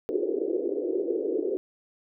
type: band-pass noise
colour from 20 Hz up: pink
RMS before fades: -28 dBFS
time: 0.09-1.57 s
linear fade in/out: 0 ms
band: 340 to 460 Hz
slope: 48 dB/octave
effects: none